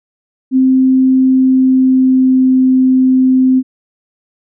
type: tone with pitch glide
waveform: sine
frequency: 260.9 to 258.9 Hz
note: C4 to C4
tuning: -5 to -18 cents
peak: -6 dBFS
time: 0.51-3.63 s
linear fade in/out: 50 ms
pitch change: -13 cents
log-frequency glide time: 1.27-2.59 s
effects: none